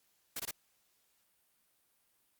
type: noise bursts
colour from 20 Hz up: white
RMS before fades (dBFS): -39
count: 3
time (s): 0.36-0.511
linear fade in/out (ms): 5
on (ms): 37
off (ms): 20
effects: white hiss -74 dBFS RMS until 2.39 s + Opus 48 kbps